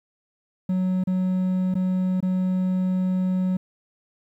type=tone with dropouts; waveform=triangle; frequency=185 Hz; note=F#3; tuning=in tune; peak=-18 dBFS; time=0.69-3.57 s; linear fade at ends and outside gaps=5 ms; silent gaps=1.039-1.072 / 1.742-1.752 / 2.205-2.226 s; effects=10-bit